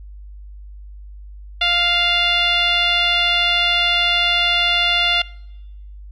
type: tone with low-pass filter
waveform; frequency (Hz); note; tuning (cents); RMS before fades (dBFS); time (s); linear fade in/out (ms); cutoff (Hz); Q
10% pulse; 698.5; F5; 0; -17; 1.61-5.22; 5; 3300; 3.6
effects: noise-tail reverb RT60 0.9 s tail -23 dB re dry + added 50 Hz sine -34 dBFS peak until 6.11 s